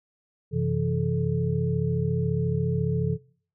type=tone cluster; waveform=sine; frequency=93.5 / 131.7 / 166 / 432.6 Hz; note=F#2 / C3 / E3 / A4; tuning=+19 / +12 / +12 / -29 cents; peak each=-31 / -26 / -27 / -31 dBFS; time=0.51-3.18 s; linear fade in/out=50 ms; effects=noise-tail reverb RT60 0.5 s tail -21 dB re dry